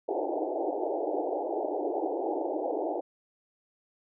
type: band-pass noise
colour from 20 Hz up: pink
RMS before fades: -31 dBFS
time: 0.08-3.01 s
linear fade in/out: 10 ms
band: 300 to 850 Hz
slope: 96 dB/octave
effects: none